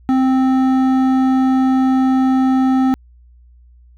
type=tone with hard clipping; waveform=sine; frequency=261.6 Hz; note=C4; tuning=in tune; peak=-13 dBFS; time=0.09-2.94 s; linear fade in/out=0 ms; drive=10 dB; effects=added 60 Hz sine -43 dBFS peak until 3.97 s